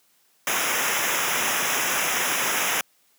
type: noise with comb filter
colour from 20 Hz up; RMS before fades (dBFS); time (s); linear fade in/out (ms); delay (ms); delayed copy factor
pink; -24; 0.47-2.81; 2; 0.23; -0.9
effects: white hiss -63 dBFS RMS until 3.18 s + high-pass 150 Hz 12 dB/octave